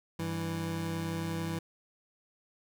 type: tone pair together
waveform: 25% pulse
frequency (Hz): 98 / 164.82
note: G2 / E3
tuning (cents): 0 / 0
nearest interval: major sixth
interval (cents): 900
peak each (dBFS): -35 / -30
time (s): 0.19-1.59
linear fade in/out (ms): 5
effects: none